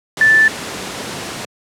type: tone in noise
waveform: sine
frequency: 1760 Hz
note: A6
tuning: in tune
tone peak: -7 dBFS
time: 0.21-0.48 s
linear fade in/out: 2 ms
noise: pink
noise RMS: -25 dBFS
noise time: 0.17-1.45 s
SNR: +15 dB
effects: high-pass 150 Hz 12 dB/octave + low-pass 9000 Hz 12 dB/octave